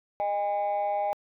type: tone pair together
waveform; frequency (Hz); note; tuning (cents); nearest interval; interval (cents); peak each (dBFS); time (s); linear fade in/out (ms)
sine; 616 / 811.7; D#5 / G#5; -17 / -40; perfect fourth; 477; -27 / -25; 0.2-1.13; 0
effects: tanh soft clip ceiling -22 dBFS